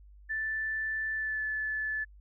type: tone with pitch glide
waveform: sine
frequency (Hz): 1760 to 1735.8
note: A6 to A6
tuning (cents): 0 to -24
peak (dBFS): -30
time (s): 0.29-2.05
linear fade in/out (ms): 20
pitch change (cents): -24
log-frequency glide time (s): 1.14-1.42
effects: added 50 Hz sine -51 dBFS peak until 2.2 s